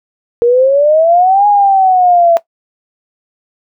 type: exponential two-way sweep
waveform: sine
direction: up then down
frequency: 466.2 to 830.6 to 667 Hz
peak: -5 dBFS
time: 0.42-2.37 s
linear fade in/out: 0 ms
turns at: 1.47 s
effects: noise-tail reverb RT60 0.1 s tail -17 dB re dry